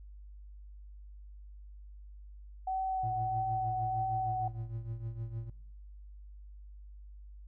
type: tone with vibrato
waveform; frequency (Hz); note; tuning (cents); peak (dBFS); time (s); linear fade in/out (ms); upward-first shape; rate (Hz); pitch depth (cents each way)
sine; 754; F#5; +32; -31; 2.67-4.48; 5; sine; 1.6; 16
type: tone with tremolo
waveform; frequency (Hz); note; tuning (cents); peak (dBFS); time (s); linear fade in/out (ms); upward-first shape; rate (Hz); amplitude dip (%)
triangle; 113.9; A#2; -40; -32; 3.03-5.5; 5; triangle; 6.5; 80
effects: noise-tail reverb RT60 0.8 s tail -22 dB re dry + added 50 Hz sine -47 dBFS peak until 7.47 s